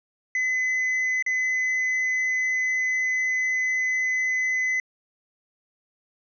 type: tone with dropouts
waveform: triangle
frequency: 2024 Hz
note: B6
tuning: 42 cents sharp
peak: -20 dBFS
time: 0.35-4.8 s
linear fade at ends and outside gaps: 2 ms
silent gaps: 1.225-1.263 s
effects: resampled to 16000 Hz